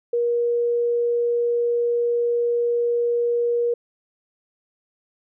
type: tone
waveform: sine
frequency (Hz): 475.4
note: A#4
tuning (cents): +34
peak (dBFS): -18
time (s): 0.13-3.74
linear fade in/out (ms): 5
effects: none